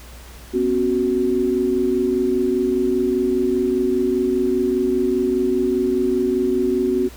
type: chord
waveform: sine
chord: B suspended second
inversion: none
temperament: equal with one note detuned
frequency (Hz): 246.9 / 271.9 / 370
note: B3 / C#4 / F#4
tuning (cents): 0 / -33 / 0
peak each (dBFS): -23 / -23 / -18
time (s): 0.53-7.09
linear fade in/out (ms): 20
effects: added 60 Hz sine -39 dBFS peak until 7.16 s + pink hiss -43 dBFS RMS until 7.16 s